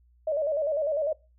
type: tone with vibrato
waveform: sine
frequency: 599 Hz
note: D5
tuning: 34 cents sharp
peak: -24 dBFS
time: 0.27-1.13 s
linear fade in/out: 5 ms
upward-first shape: square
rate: 10 Hz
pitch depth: 85 cents each way
effects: noise-tail reverb RT60 0.3 s tail -23 dB re dry + added 60 Hz sine -58 dBFS peak until 1.38 s